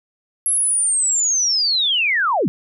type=linear sweep; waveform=sine; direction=down; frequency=11175 to 131.7 Hz; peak=-15 dBFS; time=0.46-2.48 s; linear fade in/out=0 ms; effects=none